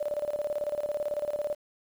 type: tone with tremolo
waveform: sine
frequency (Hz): 590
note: D5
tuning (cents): +8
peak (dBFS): -26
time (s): 0-1.55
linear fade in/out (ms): 10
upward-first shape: square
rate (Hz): 18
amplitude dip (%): 75
effects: 9-bit